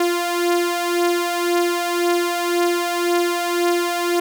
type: beating tone pair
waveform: sawtooth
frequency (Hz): 347.5 / 349.4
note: F4 / F4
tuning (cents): -9 / +1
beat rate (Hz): 1.9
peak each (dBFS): -15 / -19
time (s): 0-4.2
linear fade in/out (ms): 5
effects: none